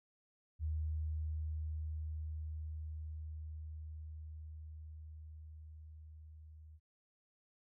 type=tone with level ramp; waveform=sine; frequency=77.78 Hz; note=D#2; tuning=in tune; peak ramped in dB=-34 to -53 dBFS; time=0.59-6.8 s; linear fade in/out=50 ms; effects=none